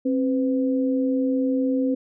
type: tone pair together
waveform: sine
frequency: 266.5 / 503 Hz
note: C4 / B4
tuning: +32 / +32 cents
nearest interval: major seventh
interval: 1100 cents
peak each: -20 / -26 dBFS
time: 0.05-1.95 s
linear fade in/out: 10 ms
effects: none